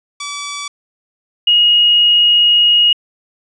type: tone pair in turn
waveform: 10% pulse / sine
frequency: 1150 / 2879 Hz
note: D6 / F#7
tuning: -37 / -48 cents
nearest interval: octave + major third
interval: 1589 cents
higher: second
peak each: -14 / -7 dBFS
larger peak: second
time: 0.2-0.68 / 1.47-2.93 s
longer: second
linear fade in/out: 5 ms
effects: resampled to 24000 Hz